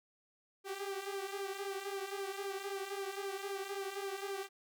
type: tone with flanger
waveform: sawtooth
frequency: 393.4 Hz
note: G4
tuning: 6 cents sharp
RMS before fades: -41 dBFS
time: 0.64-4.49 s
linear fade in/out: 50 ms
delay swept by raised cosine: 1.4 to 5.3 ms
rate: 3.8 Hz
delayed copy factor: -0.65
effects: none